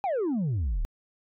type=exponential sweep; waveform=sine; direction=down; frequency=830.6 to 32.7 Hz; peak=-22 dBFS; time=0.04-0.85 s; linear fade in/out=0 ms; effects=tanh soft clip ceiling -24 dBFS